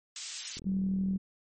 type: high-pass noise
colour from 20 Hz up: pink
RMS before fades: -38 dBFS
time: 0.16-0.59 s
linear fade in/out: 2 ms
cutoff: 4000 Hz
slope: 12 dB/octave
type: click train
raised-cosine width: 3 ms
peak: -33 dBFS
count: 25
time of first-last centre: 0.57-1.16 s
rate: 40.7 Hz
type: tone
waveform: sine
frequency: 191.2 Hz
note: G3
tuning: 43 cents flat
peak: -27 dBFS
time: 0.65-1.18 s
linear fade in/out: 20 ms
effects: MP3 32 kbps